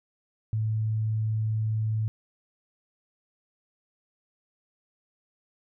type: tone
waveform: sine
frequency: 109.4 Hz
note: A2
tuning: 9 cents flat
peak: -24 dBFS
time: 0.53-2.08 s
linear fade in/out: 0 ms
effects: none